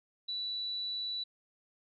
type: tone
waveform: sine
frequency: 3951 Hz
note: B7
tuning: in tune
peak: -34 dBFS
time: 0.28-1.24 s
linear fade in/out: 10 ms
effects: none